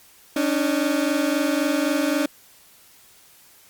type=tone pair together; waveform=30% pulse; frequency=279.8 / 303.6 Hz; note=C#4 / D#4; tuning=+16 / -42 cents; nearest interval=minor second; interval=142 cents; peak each=-20 dBFS; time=0.36-2.26 s; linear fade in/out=5 ms; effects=white hiss -52 dBFS RMS until 3.69 s + Opus 48 kbps